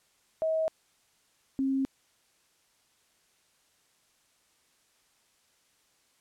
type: tone pair in turn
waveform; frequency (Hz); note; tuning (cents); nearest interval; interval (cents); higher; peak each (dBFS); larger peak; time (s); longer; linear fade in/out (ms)
sine; 639 / 268.7; D#5 / C4; +46 / +46; octave + minor third; 1500; first; -25; neither; 0.42-0.68 / 1.59-1.85; neither; 0
effects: white hiss -68 dBFS RMS until 6.2 s + low-pass 10000 Hz 12 dB/octave